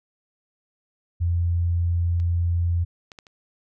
sine tone, 86 Hz, F2, 26 cents flat, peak -19 dBFS, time 1.2-2.85 s, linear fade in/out 20 ms
clicks, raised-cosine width 0.2 ms, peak -31 / -24 / -24 / -32 dBFS, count 4, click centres 2.2 / 3.118 / 3.188 / 3.268 s
effects none

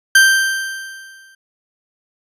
40% pulse tone with exponential decay, 1568 Hz, G6, in tune, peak -4 dBFS, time 0.15-1.35 s, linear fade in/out 5 ms, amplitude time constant 260 ms, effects resampled to 32000 Hz

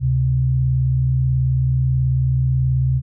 sine tone pair together, 70.6 / 129.1 Hz, C#2 / C3, +32 / -23 cents, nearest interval minor seventh, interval 1045 cents, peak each -22 / -15 dBFS, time 0-3.02 s, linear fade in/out 50 ms, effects none

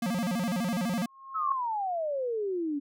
square tone with vibrato, 204.9 Hz, G#3, 23 cents flat, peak -28 dBFS, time 0.02-1.06 s, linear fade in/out 5 ms, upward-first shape square, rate 12 Hz, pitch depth 230 cents each way
sine tone with exponential growth, 1076 Hz, C6, 48 cents sharp, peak -25 dBFS, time 0.96-1.52 s, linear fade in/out 1 ms, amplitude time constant 120 ms
sine exponential sweep, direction down, 1330 to 277.2 Hz, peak -28 dBFS, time 1.34-2.8 s, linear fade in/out 20 ms
effects none

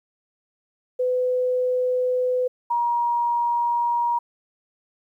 sine tone pair in turn, 503 / 949.5 Hz, B4 / A#5, +32 / +32 cents, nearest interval major seventh, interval 1100 cents, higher second, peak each -19 dBFS, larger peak neither, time 0.99-2.48 / 2.7-4.19 s, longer neither, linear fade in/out 10 ms, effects 10-bit

